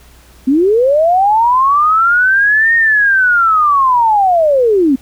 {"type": "linear two-way sweep", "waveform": "sine", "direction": "up then down", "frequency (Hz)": [249.5, 1858, 249.5], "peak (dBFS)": -7, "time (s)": [0.47, 4.96], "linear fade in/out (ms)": 10, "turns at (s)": 2.75, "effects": ["added 60 Hz sine -42 dBFS peak until 5.01 s", "pink hiss -45 dBFS RMS until 5.01 s"]}